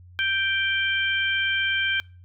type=harmonic tone; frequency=784 Hz; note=G5; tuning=in tune; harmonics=2 / 3 / 4; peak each=-24 / -27 / -27 dBFS; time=0.19-2 s; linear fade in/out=0 ms; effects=noise-tail reverb RT60 0.4 s tail -26 dB re dry + added 89 Hz sine -45 dBFS peak until 2.24 s